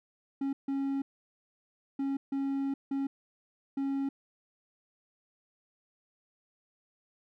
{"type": "tone bursts at uneven times", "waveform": "triangle", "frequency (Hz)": 274.3, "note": "C#4", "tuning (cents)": -18, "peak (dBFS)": -27, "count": 6, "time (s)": [[0.41, 0.53], [0.68, 1.02], [1.99, 2.17], [2.32, 2.74], [2.91, 3.07], [3.77, 4.09]], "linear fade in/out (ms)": 5, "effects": []}